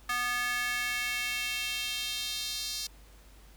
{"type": "tone with high-pass filter sweep", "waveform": "square", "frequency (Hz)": 244.7, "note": "B3", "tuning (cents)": -16, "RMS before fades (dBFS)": -33, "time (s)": [0.09, 2.87], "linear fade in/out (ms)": 5, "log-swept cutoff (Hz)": [1400, 4600], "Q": 2.5, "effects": ["added 50 Hz sine -53 dBFS peak until 3.56 s", "pink hiss -59 dBFS RMS until 3.56 s"]}